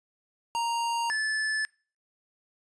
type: tone pair in turn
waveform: square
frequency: 932.3 / 1739.7 Hz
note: A#5 / A6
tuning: 0 / -20 cents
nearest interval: major seventh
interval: 1080 cents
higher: second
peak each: -27 dBFS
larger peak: neither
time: 0.55-1.1 / 1.1-1.65 s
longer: neither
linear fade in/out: 0 ms
effects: noise-tail reverb RT60 0.4 s tail -25 dB re dry + resampled to 22050 Hz